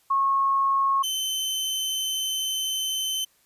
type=tone pair in turn; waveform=sine / sawtooth; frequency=1092 / 3068 Hz; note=C#6 / G7; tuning=-26 / -38 cents; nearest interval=octave + tritone; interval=1788 cents; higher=second; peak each=-19 / -22 dBFS; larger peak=first; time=0.1-1.03 / 1.03-3.25 s; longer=second; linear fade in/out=10 ms; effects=white hiss -63 dBFS RMS until 3.45 s + resampled to 32000 Hz